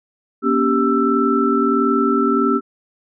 sine tone cluster, 239 / 280.5 / 391.3 / 1328 Hz, A#3 / C#4 / G4 / E6, +43 / +21 / -3 / +12 cents, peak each -19 dBFS, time 0.42-2.61 s, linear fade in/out 50 ms, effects none

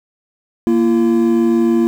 triangle tone pair together, 233.2 / 340 Hz, A#3 / F4, +1 / -46 cents, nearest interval perfect fifth, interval 653 cents, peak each -11 dBFS, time 0.67-1.87 s, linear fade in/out 0 ms, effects tanh soft clip ceiling -1 dBFS + 7-bit

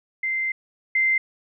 sine tone pair in turn, 2082 / 2082 Hz, C7 / C7, -9 / -9 cents, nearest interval unison, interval 0 cents, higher neither, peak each -22 / -17 dBFS, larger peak second, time 0.23-0.52 / 0.95-1.18 s, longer first, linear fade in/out 5 ms, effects none

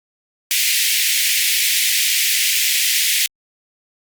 pink high-pass noise, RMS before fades -17 dBFS, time 0.51-3.26 s, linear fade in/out 0 ms, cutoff 2000 Hz, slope 48 dB/octave, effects Opus 48 kbps

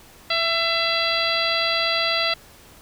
harmonic tone with a mistuned harmonic, 671 Hz, E5, 31 cents sharp, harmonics 1 / 2 / 3 / 4 / 5 / 6 / 7, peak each -27 / -27 / -27 / -27 / -27 / -27 / -27 dBFS, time 0.3-2.34 s, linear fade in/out 5 ms, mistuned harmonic 1, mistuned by -19 cents, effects pink hiss -48 dBFS RMS until 2.81 s

